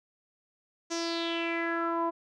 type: tone with low-pass filter sweep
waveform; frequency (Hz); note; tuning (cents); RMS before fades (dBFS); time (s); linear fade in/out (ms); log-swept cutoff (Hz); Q
sawtooth; 334.9; E4; +27; -31; 0.9-2.11; 20; 6300 to 890; 4.9
effects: none